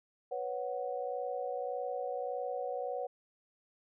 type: chord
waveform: sine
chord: B suspended second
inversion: none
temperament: just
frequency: 493.9 / 555.6 / 740.8 Hz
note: B4 / C#5 / F#5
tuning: 0 / +4 / +2 cents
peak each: -38 / -39 / -39 dBFS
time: 0.31-3.07 s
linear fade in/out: 10 ms
effects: none